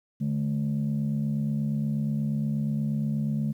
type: tone pair together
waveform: sine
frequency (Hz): 146.81 / 215.2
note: D3 / A3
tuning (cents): 0 / -38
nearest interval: perfect fifth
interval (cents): 662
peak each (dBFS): -26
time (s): 0.2-3.53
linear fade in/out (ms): 20
effects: tanh soft clip ceiling -20 dBFS + 10-bit